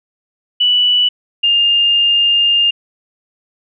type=tone pair in turn; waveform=sine; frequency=2960 / 2813 Hz; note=F#7 / F7; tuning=0 / +12 cents; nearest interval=minor second; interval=88 cents; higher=first; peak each=-9 dBFS; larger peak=neither; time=0.6-1.09 / 1.43-2.71 s; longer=second; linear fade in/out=10 ms; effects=none